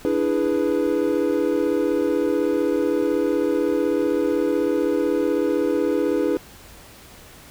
triangle chord, E dominant seventh, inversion third, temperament equal, 293.7 / 329.6 / 415.3 / 493.9 Hz, D4 / E4 / G#4 / B4, 0 / 0 / 0 / 0 cents, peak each -22 dBFS, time 0.05-6.37 s, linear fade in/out 0 ms, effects pink hiss -45 dBFS RMS until 7.5 s

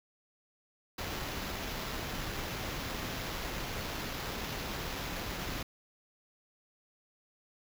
pink noise with sample-and-hold, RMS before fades -38 dBFS, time 0.98-5.63 s, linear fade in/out 5 ms, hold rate 8820 Hz, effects none

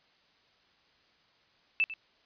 sine tone with echo, 2637 Hz, E7, in tune, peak -23 dBFS, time 1.8-1.84 s, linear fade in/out 0 ms, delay 98 ms, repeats 1, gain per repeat -14 dB, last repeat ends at 1.938 s, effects white hiss -66 dBFS RMS until 2.25 s + resampled to 11025 Hz

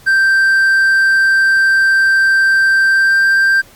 triangle tone with pitch glide, 1568 to 1577.1 Hz, G6 to G6, 0 to +10 cents, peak -6 dBFS, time 0.06-3.62 s, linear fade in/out 20 ms, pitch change +10 cents, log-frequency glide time 2.89-3.24 s, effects pink hiss -43 dBFS RMS until 3.75 s + MP3 96 kbps

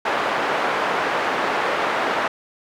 pink band-pass noise, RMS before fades -22 dBFS, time 0.05-2.28 s, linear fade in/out 5 ms, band 530 to 1800 Hz, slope 12 dB/octave, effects none

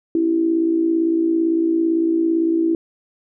sine tone with amplitude modulation, 329.6 Hz, E4, in tune, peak -12 dBFS, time 0.15-2.75 s, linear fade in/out 2 ms, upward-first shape sine, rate 57.8 Hz, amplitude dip 60%, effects none

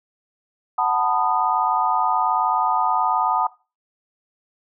sine chord, B dominant seventh, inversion second, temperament just, 740.8 / 889 / 987.8 / 1234.7 Hz, F#5 / A5 / B5 / D#6, +2 / +18 / 0 / -14 cents, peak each -23 / -22 / -24 / -23 dBFS, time 0.78-3.47 s, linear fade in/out 5 ms, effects noise-tail reverb RT60 0.3 s tail -19 dB re dry

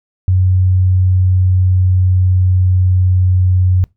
sine tone with pitch glide, 92.5 to 91.75 Hz, F#2 to F#2, 0 to -14 cents, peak -8 dBFS, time 0.28-3.84 s, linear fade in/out 0 ms, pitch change -14 cents, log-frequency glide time 0.81-3.56 s, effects noise-tail reverb RT60 0.2 s tail -23 dB re dry

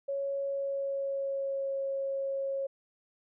sine tone with pitch glide, 554.4 to 545.8 Hz, C#5 to C#5, 0 to -27 cents, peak -30 dBFS, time 0.08-2.67 s, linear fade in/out 10 ms, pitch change -27 cents, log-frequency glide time 0.46-1.74 s, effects none

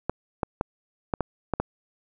clicks, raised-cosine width 1 ms, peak -10 dBFS, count 7, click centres 0.096 / 0.432 / 0.611 / 1.138 / 1.207 / 1.537 / 1.6 s, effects none

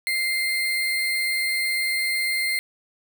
sine tone with sample-and-hold, 2094 Hz, C7, 1 cent sharp, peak -21 dBFS, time 0.07-2.59 s, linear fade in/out 0 ms, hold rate 6300 Hz, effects none

